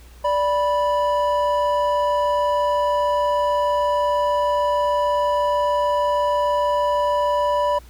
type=tone pair together; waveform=triangle; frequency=585 / 983.8 Hz; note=D5 / B5; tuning=-7 / -7 cents; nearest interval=major sixth; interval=900 cents; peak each=-18 dBFS; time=0.24-7.79 s; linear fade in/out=10 ms; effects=added 60 Hz sine -42 dBFS peak until 7.89 s + pink hiss -51 dBFS RMS until 7.89 s